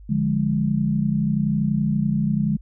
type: chord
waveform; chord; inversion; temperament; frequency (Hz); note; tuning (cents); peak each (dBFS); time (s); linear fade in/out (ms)
sine; D diminished; none; equal with one note detuned; 146.83 / 175.73 / 207.7; D3 / F3 / Ab3; 0 / +11 / 0; -23 / -25 / -21; 0.09-2.57; 10
effects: added 50 Hz sine -40 dBFS peak until 2.61 s